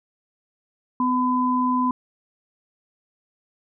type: tone pair together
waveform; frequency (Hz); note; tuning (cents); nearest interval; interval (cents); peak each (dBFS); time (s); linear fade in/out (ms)
sine; 252 / 1008; B3 / B5; +35 / +35; 2 octaves; 2400; -21; 1-1.91; 2
effects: none